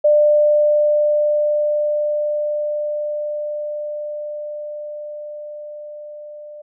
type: tone with level ramp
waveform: sine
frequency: 596 Hz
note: D5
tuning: 25 cents sharp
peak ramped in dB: -9 to -33 dBFS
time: 0.04-6.62 s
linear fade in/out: 10 ms
effects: none